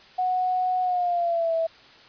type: tone with pitch glide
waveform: sine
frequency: 736 to 655.7 Hz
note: F#5 to E5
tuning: -9 to -9 cents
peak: -21 dBFS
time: 0.18-1.67 s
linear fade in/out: 10 ms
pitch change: -200 cents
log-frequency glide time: 0.82-1.54 s
effects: white hiss -50 dBFS RMS until 2.08 s + resampled to 11025 Hz